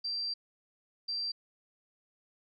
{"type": "tone bursts at uneven times", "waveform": "sine", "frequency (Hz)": 4707, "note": "D8", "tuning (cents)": 3, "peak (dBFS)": -32, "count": 2, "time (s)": [[0.04, 0.34], [1.08, 1.32]], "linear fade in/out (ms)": 10, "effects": []}